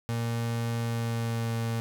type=tone with pitch glide; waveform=35% pulse; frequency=116.54 to 114.87 Hz; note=A#2 to A#2; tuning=0 to -25 cents; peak=-26 dBFS; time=0.09-1.8 s; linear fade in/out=0 ms; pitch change=-25 cents; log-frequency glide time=0.79-1.53 s; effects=none